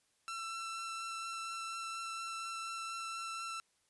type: tone with vibrato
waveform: sawtooth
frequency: 1341 Hz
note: E6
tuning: 29 cents sharp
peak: -36 dBFS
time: 0.28-3.6 s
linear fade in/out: 0 ms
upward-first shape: triangle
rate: 4.2 Hz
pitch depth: 11 cents each way
effects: white hiss -75 dBFS RMS until 3.89 s + resampled to 24000 Hz